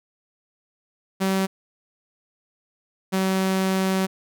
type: tone pair in turn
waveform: sawtooth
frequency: 191.6 / 189.84 Hz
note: G3 / F#3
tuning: -39 / +45 cents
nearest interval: unison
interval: 16 cents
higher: first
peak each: -16 dBFS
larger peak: neither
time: 1.2-1.47 / 3.12-4.07 s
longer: second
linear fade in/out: 20 ms
effects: none